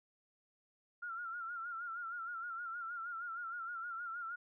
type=tone with vibrato; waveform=sine; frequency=1384 Hz; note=F6; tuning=16 cents flat; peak=-40 dBFS; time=1.02-4.36 s; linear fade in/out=10 ms; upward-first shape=sine; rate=6.4 Hz; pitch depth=76 cents each way; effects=none